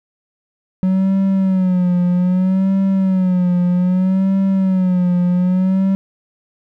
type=tone with vibrato; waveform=triangle; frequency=185.4 Hz; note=F#3; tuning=4 cents sharp; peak=-10 dBFS; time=0.83-5.95 s; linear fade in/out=0 ms; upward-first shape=sine; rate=0.63 Hz; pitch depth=76 cents each way; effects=none